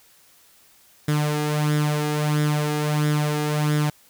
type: tone with flanger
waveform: sawtooth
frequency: 150 Hz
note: D3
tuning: 37 cents sharp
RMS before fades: -22 dBFS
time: 1.08-3.9 s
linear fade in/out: 5 ms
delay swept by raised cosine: 0.56 to 2.46 ms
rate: 1.5 Hz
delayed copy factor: +0.6
effects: white hiss -55 dBFS RMS until 4.09 s